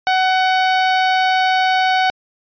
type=tone; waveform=sawtooth; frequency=749 Hz; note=F#5; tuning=21 cents sharp; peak=-9 dBFS; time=0.07-2.1 s; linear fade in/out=0 ms; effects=resampled to 11025 Hz